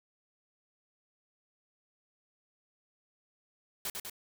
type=noise with echo; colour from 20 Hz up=white; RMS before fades=-36 dBFS; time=3.85-3.9 s; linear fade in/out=2 ms; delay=99 ms; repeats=2; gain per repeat=-3 dB; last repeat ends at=4.098 s; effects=none